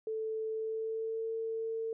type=tone with pitch glide; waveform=sine; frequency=440 to 449.8 Hz; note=A4 to A4; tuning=0 to +38 cents; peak=-33 dBFS; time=0.07-1.93 s; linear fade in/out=2 ms; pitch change=+38 cents; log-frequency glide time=0.51-1.33 s; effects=none